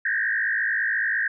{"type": "tone with frequency modulation", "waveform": "sine", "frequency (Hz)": 1728, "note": "A6", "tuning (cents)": -32, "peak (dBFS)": -21, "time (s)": [0.05, 1.28], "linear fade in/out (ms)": 5, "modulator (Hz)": 54.4, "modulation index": 3.1, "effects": []}